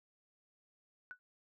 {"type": "tone with exponential decay", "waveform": "sine", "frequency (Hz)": 1480, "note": "F#6", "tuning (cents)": 0, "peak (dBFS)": -40, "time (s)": [1.11, 1.19], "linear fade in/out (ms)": 0, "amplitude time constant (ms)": 16, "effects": []}